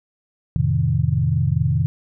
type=chord; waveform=sine; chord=F dominant seventh; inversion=none; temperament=equal; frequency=87.31 / 110 / 130.81 / 155.56 Hz; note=F2 / A2 / C3 / Eb3; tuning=0 / 0 / 0 / 0 cents; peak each=-23 / -23 / -20 / -21 dBFS; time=0.56-1.86 s; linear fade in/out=0 ms; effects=none